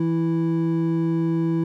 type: tone pair together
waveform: triangle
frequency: 164.81 / 329.6 Hz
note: E3 / E4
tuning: 0 / 0 cents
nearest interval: octave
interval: 1200 cents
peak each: -20 dBFS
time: 0-1.64 s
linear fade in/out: 5 ms
effects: none